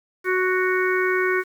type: harmonic tone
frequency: 370.1 Hz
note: F#4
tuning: in tune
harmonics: 1 / 3 / 4 / 5 / 6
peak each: -21 / -28 / -25 / -27 / -28 dBFS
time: 0.24-1.44 s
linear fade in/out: 50 ms
effects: 8-bit